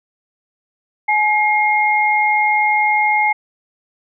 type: tone pair together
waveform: sine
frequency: 845.3 / 2136 Hz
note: G#5 / C7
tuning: +30 / +35 cents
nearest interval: octave + major third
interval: 1605 cents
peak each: -15 dBFS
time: 1.08-3.33 s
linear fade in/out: 10 ms
effects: none